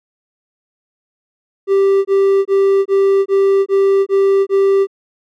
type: tone bursts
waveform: triangle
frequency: 392 Hz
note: G4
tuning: in tune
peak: -7 dBFS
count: 8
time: 1.67-4.871 s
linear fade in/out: 50 ms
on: 380 ms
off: 23 ms
effects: none